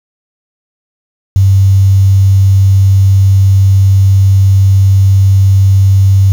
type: tone with quantisation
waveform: sine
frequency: 97 Hz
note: G2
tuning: 18 cents flat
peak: -3 dBFS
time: 1.36-6.32 s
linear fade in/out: 0 ms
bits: 5
effects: none